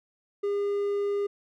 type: tone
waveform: triangle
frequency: 405.1 Hz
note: G#4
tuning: 43 cents flat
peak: -23 dBFS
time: 0.43-1.27 s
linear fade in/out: 10 ms
effects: none